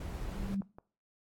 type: noise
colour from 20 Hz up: brown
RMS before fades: -39 dBFS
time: 0-0.55 s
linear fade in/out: 5 ms
type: tone with exponential growth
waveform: sine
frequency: 196 Hz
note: G3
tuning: in tune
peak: -29 dBFS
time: 0.05-0.61 s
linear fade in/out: 5 ms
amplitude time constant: 120 ms
type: click train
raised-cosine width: 1 ms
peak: -34 dBFS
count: 4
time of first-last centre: 0.29-0.785 s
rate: 6.06 Hz
effects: noise-tail reverb RT60 0.4 s tail -20 dB re dry + AAC 64 kbps